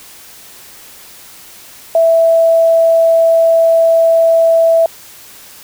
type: tone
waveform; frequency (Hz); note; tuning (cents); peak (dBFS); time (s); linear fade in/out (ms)
sine; 659.3; E5; 0; -6; 1.95-4.86; 2
effects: white hiss -37 dBFS RMS until 5.63 s